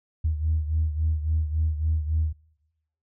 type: beating tone pair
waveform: sine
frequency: 77.78 / 81.38 Hz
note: D#2 / E2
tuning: 0 / -22 cents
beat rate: 3.6 Hz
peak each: -22 / -28 dBFS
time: 0.24-2.33 s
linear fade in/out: 10 ms
effects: noise-tail reverb RT60 1.0 s tail -25 dB re dry + tanh soft clip ceiling -15 dBFS